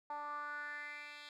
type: tone with band-pass filter sweep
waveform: 10% pulse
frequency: 293.8 Hz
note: D4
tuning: 1 cent sharp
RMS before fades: -45 dBFS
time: 0.1-1.29 s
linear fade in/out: 2 ms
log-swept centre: 900 to 3200 Hz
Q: 4.8
effects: none